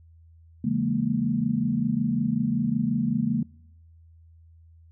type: chord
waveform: sine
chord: A# half-diminished seventh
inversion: first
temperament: equal with one note detuned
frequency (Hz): 138.59 / 166.34 / 207.7 / 233.1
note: C#3 / E3 / G#3 / A#3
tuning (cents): 0 / +16 / 0 / 0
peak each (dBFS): -30 / -31 / -27 / -25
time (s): 0.64-3.43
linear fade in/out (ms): 5
effects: noise-tail reverb RT60 0.8 s tail -24 dB re dry + added 82 Hz sine -50 dBFS peak until 4.91 s